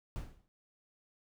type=noise with exponential decay; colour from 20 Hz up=brown; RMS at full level=-36 dBFS; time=0.16-0.48 s; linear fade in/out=0 ms; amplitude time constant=68 ms; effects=none